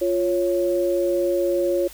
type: tone pair together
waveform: sine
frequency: 349.2 / 553 Hz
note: F4 / C#5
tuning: 0 / -4 cents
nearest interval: minor sixth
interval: 796 cents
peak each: -21 dBFS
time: 0.01-1.88 s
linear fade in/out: 10 ms
effects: added 50 Hz sine -46 dBFS peak until 1.93 s + white hiss -44 dBFS RMS until 1.93 s